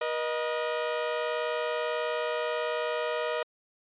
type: tone pair together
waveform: sawtooth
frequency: 480 / 620.5 Hz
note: B4 / D#5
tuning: -49 / -5 cents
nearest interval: major third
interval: 444 cents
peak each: -27 dBFS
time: 0.01-3.43 s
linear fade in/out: 5 ms
effects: resampled to 8000 Hz